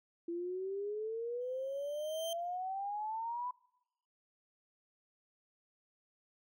sine exponential sweep, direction up, 336.5 to 1002 Hz, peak -36 dBFS, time 0.28-3.51 s, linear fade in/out 5 ms
sawtooth tone with exponential growth, 3135 Hz, G7, 1 cent flat, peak -36 dBFS, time 1.41-2.33 s, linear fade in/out 2 ms, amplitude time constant 200 ms
effects noise-tail reverb RT60 0.9 s tail -25 dB re dry

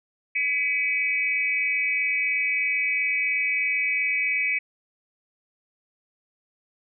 sine tone with amplitude modulation, 2272 Hz, C#7, 42 cents sharp, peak -17 dBFS, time 0.35-4.59 s, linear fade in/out 10 ms, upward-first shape sine, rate 277 Hz, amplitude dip 100%, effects none

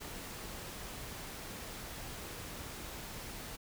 pink noise, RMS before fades -45 dBFS, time 0-3.57 s, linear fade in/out 20 ms, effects none

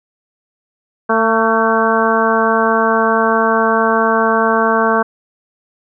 harmonic tone with a mistuned harmonic, 224.6 Hz, A3, 36 cents sharp, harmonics 1 / 2 / 3 / 4 / 5 / 6 / 7, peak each -19 / -17 / -18 / -19 / -17 / -22 / -19 dBFS, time 1.09-5.03 s, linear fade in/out 10 ms, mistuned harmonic 7, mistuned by -35 cents, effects none

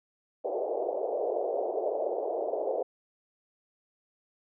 pink band-pass noise, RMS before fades -31 dBFS, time 0.44-2.83 s, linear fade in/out 10 ms, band 400 to 710 Hz, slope 48 dB/octave, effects none

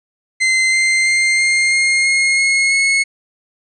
40% pulse tone with pitch steps, 2070 / 2086 / 2101 / 2117 / 2133 / 2149 / 2165 / 2182 Hz, C7 / C7 / C7 / C7 / C7 / C7 / C#7 / C#7, -19 / -6 / +7 / +20 / +33 / +46 / -41 / -28 cents, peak -11 dBFS, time 0.4-3.04 s, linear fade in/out 20 ms, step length 330 ms, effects resampled to 24000 Hz

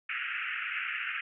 white band-pass noise, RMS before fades -35 dBFS, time 0.09-1.21 s, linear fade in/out 5 ms, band 1300 to 2800 Hz, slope 96 dB/octave, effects none

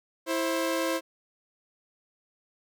sawtooth tone pair together, 329.8 / 530 Hz, E4 / C5, +1 / +22 cents, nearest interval minor sixth, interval 821 cents, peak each -25 dBFS, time 0.26-1.01 s, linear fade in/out 50 ms, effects none

